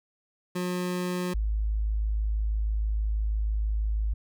25% pulse / sine tone pair in turn, 180 / 53.1 Hz, F#3 / G#1, -47 / +39 cents, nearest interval octave + major sixth, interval 2114 cents, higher first, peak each -24 dBFS, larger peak neither, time 0.55-1.34 / 1.34-4.14 s, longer second, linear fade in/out 10 ms, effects none

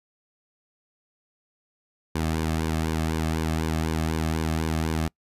sawtooth tone with flanger, 79.8 Hz, D#2, 44 cents sharp, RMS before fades -26 dBFS, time 2.15-5.08 s, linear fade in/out 5 ms, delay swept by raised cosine 1.5 to 2.12 ms, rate 4 Hz, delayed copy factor -0.7, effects noise-tail reverb RT60 0.1 s tail -26 dB re dry + resampled to 32000 Hz

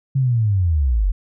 sine linear sweep, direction down, 138 to 41.2 Hz, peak -14 dBFS, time 0.15-1.12 s, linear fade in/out 10 ms, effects none

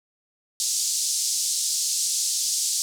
white band-pass noise, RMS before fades -25 dBFS, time 0.6-2.82 s, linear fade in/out 0 ms, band 4700 to 8400 Hz, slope 24 dB/octave, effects none

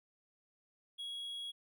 triangle tone, 3321 Hz, G#7, 1 cent flat, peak -39 dBFS, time 0.98-1.52 s, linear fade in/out 20 ms, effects none

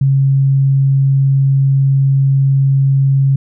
sine tone, 136.4 Hz, C#3, 28 cents flat, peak -8 dBFS, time 0.01-3.36 s, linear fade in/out 5 ms, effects none

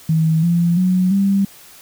sine tone with pitch steps, 160 / 171.48 / 183.79 / 196.98 Hz, D#3 / F3 / F#3 / G3, +49 / -31 / -11 / +9 cents, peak -12 dBFS, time 0.09-1.45 s, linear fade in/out 5 ms, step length 340 ms, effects white hiss -43 dBFS RMS until 1.81 s

